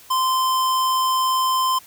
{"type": "tone", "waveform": "square", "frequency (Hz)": 1037, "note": "C6", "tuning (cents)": -16, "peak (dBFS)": -18, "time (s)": [0.1, 1.79], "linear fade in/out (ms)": 10, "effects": ["white hiss -47 dBFS RMS until 1.86 s"]}